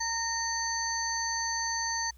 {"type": "tone cluster", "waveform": "sine", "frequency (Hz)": [916, 1842, 4512, 6160], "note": ["A#5", "A#6", "C#8", "G8"], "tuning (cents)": [-31, -21, 30, -31], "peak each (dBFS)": [-34, -35, -36, -33], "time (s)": [0, 2.11], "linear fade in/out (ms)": 10, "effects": ["added 60 Hz sine -51 dBFS peak until 2.17 s", "white hiss -66 dBFS RMS until 2.17 s"]}